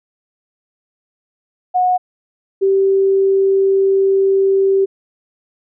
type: tone pair in turn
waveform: sine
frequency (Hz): 730 / 388.6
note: F#5 / G4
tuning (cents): -24 / -15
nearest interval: major seventh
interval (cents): 1091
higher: first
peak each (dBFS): -11 / -10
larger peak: second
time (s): 1.74-1.98 / 2.61-4.86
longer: second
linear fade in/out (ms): 20
effects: none